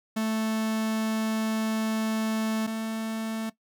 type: tone pair in turn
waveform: 45% pulse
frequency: 220 / 222 Hz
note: A3 / A3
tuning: 0 / +16 cents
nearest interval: unison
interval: 16 cents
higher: second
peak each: -25 / -29 dBFS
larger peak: first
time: 0.16-2.67 / 2.67-3.5 s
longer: first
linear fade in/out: 10 ms
effects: noise-tail reverb RT60 0.1 s tail -17 dB re dry